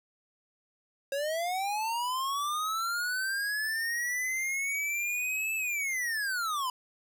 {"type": "linear two-way sweep", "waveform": "square", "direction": "up then down", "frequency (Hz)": [541, 2637, 981], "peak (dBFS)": -30, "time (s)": [1.12, 6.7], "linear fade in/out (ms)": 2, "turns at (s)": 5.55, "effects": []}